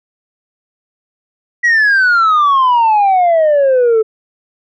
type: exponential sweep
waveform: sine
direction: down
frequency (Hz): 1945 to 431.2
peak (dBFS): -5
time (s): 1.63-4.03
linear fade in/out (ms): 20
effects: tanh soft clip ceiling -6 dBFS